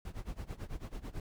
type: noise with tremolo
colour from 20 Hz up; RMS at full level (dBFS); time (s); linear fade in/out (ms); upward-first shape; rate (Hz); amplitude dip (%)
brown; -39; 0.05-1.2; 2; sine; 9.1; 90
effects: none